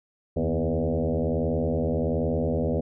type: tone with frequency modulation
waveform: sine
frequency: 167.6 Hz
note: E3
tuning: 29 cents sharp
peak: -22 dBFS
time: 0.36-2.81 s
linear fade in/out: 10 ms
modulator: 81.3 Hz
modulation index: 5.4
effects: none